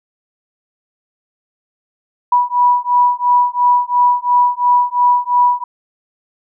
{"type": "beating tone pair", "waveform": "sine", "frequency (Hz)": [977, 979.9], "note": ["B5", "B5"], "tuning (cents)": [-19, -14], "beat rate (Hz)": 2.9, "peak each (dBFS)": -13, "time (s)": [2.32, 5.64], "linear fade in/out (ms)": 5, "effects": []}